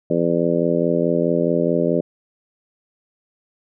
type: harmonic tone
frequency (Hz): 84.7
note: E2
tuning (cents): +48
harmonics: 2 / 3 / 4 / 5 / 6 / 7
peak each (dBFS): -23 / -23 / -23 / -23 / -23 / -23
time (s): 0.1-2.01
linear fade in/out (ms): 5
effects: none